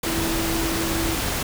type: tone in noise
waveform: sine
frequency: 329.6 Hz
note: E4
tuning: in tune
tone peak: -26 dBFS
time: 0.06-1.15 s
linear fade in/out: 5 ms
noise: pink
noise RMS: -25 dBFS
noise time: 0.03-1.43 s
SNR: -4 dB
effects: none